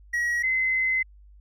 triangle / sine tone pair in turn, 1909 / 2051 Hz, A#6 / C7, +41 / -35 cents, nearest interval minor second, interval 124 cents, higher second, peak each -21 dBFS, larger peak neither, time 0.13-0.43 / 0.43-1.03 s, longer second, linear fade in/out 10 ms, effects added 50 Hz sine -48 dBFS peak until 1.4 s

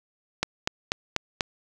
click train, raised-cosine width 0.2 ms, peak -6 dBFS, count 5, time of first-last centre 0.43-1.408 s, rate 4.09 Hz, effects none

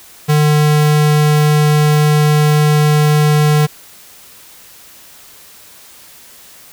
square tone, 150.3 Hz, D3, 40 cents sharp, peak -9 dBFS, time 0.28-3.67 s, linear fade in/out 20 ms, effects white hiss -40 dBFS RMS until 6.72 s

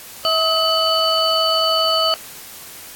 sine tone cluster, 647 / 1276 / 2988 / 4505 Hz, E5 / D#6 / F#7 / C#8, -32 / +43 / +16 / +27 cents, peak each -20 dBFS, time 0.25-2.14 s, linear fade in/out 0 ms, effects white hiss -37 dBFS RMS until 2.95 s + AAC 64 kbps

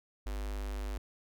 square tone with notch filter, 50.6 Hz, G#1, 44 cents flat, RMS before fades -37 dBFS, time 0.26-0.98 s, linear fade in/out 5 ms, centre 150 Hz, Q 1.3, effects none

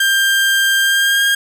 30% pulse tone with pitch glide, 1589 to 1616.8 Hz, G6 to G#6, +23 to -47 cents, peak -9 dBFS, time 0-1.35 s, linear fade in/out 5 ms, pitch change +30 cents, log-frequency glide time 0.81-1.23 s, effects none

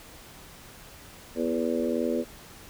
harmonic tone with a mistuned harmonic, 82.41 Hz, E2, in tune, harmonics 3 / 4 / 5 / 6 / 7, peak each -29 / -31 / -32 / -31 / -33 dBFS, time 1.35-2.25 s, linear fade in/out 50 ms, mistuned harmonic 3, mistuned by -21 cents, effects pink hiss -48 dBFS RMS until 2.69 s

